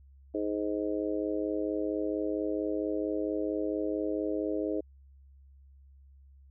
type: harmonic tone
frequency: 104.4 Hz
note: G#2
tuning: 10 cents sharp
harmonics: 3 / 4 / 5 / 6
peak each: -32 / -34 / -36 / -38 dBFS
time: 0.34-4.81 s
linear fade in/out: 10 ms
effects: added 68 Hz sine -53 dBFS peak until 6.5 s